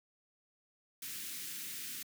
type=band-stop noise; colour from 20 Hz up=white; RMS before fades=-43 dBFS; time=1.02-2.03 s; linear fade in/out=5 ms; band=330 to 1600 Hz; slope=24 dB/octave; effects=high-pass 150 Hz 12 dB/octave